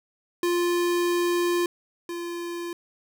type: tone pair in turn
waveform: square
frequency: 349.2 / 344.6 Hz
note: F4 / F4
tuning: 0 / -23 cents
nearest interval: unison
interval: 23 cents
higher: first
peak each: -22 / -31 dBFS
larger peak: first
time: 0.43-1.66 / 2.09-2.73 s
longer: first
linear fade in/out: 2 ms
effects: none